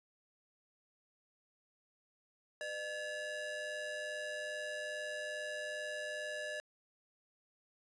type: ring-modulated tone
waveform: square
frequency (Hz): 554.4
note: C#5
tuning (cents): 0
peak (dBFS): -37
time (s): 2.61-6.6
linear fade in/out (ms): 0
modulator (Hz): 1160
effects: resampled to 24000 Hz + 11-bit